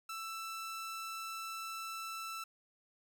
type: tone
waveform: sawtooth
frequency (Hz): 1327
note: E6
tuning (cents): +11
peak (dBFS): -37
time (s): 0.09-2.44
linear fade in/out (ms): 5
effects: none